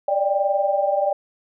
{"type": "tone cluster", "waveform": "sine", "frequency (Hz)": [579, 600, 791], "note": ["D5", "D5", "G5"], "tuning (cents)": [-25, 37, 15], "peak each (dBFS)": -22, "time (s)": [0.08, 1.13], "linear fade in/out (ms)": 5, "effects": []}